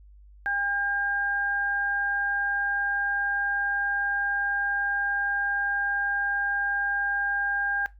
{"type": "tone pair together", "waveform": "sine", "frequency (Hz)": [805, 1607.6], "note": ["G5", "G6"], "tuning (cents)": [46, 43], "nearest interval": "octave", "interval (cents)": 1197, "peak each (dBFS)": [-32, -25], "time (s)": [0.46, 7.86], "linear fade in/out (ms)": 0, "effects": ["noise-tail reverb RT60 0.2 s tail -18 dB re dry", "added 50 Hz sine -48 dBFS peak until 7.99 s"]}